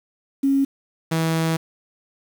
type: tone pair in turn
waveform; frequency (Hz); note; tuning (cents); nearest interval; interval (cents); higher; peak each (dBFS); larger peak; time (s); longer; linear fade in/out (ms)
sine / sawtooth; 274.2 / 162.48; C#4 / E3; -19 / -25; major sixth; 906; first; -15; neither; 0.43-0.65 / 1.11-1.57; second; 10
effects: 7-bit